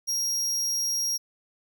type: tone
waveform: 40% pulse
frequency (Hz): 5620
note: F8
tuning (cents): +10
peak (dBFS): -24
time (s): 0.07-1.18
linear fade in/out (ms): 20
effects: none